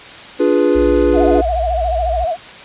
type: chord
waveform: triangle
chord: D diminished seventh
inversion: none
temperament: equal with one note detuned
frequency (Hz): 291.1 / 349.2 / 415.3 / 493.9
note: D4 / F4 / Ab4 / Cb5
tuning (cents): -15 / 0 / 0 / 0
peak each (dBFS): -14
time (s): 0.39-1.42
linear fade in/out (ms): 20
type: tone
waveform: sine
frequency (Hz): 59.2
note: A#1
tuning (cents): +27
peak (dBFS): -19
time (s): 0.75-2.25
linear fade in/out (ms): 10
type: tone with vibrato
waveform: sine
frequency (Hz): 684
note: F5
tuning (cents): -36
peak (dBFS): -15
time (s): 1.13-2.37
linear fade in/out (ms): 50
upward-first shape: sine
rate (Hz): 14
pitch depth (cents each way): 120
effects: white hiss -34 dBFS RMS until 2.64 s + resampled to 8000 Hz